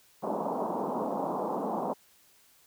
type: band-pass noise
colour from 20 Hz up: white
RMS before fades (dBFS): -32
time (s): 0.22-1.94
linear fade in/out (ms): 20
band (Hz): 170 to 1000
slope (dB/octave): 48
effects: white hiss -62 dBFS RMS until 2.66 s